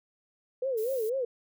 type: tone with vibrato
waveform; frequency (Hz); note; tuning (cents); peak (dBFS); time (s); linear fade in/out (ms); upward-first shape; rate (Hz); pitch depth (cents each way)
sine; 483.8; B4; -36; -27; 0.62-1.25; 5; sine; 4.1; 200
type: noise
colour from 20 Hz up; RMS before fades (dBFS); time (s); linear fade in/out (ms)
violet; -45; 0.77-1.1; 10
effects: none